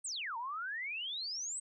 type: exponential two-way sweep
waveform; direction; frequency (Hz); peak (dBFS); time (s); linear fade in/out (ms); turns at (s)
sine; down then up; 8960 to 894 to 8370; -37; 0.04-1.6; 10; 0.37
effects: none